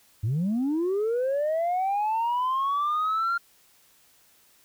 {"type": "linear sweep", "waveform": "sine", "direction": "up", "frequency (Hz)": [98, 1400], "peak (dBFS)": -21, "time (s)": [0.23, 3.38], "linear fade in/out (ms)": 10, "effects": ["tanh soft clip ceiling -21 dBFS", "white hiss -60 dBFS RMS until 4.64 s"]}